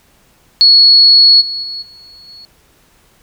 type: tone with level steps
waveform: sine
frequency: 4364 Hz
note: C#8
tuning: 28 cents flat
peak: -3 / -18 / -21 / -36 / -33 dBFS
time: 0.61-2.45 s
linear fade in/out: 0 ms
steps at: 1.4 / 1.62 / 1.81 / 2.27 s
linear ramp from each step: 20 ms
effects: pink hiss -51 dBFS RMS until 3.22 s